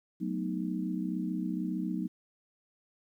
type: chord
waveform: sine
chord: B dominant seventh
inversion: second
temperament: equal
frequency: 185 / 220 / 246.9 / 311.1 Hz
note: F#3 / A3 / B3 / D#4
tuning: 0 / 0 / 0 / 0 cents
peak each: -34 / -39 / -37 / -36 dBFS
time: 0.2-2.08 s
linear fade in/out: 20 ms
effects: 11-bit